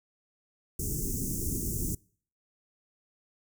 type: band-stop noise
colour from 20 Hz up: pink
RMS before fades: -32 dBFS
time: 0.79-1.95 s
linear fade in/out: 5 ms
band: 390 to 6200 Hz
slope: 48 dB/octave
effects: noise-tail reverb RT60 0.5 s tail -25 dB re dry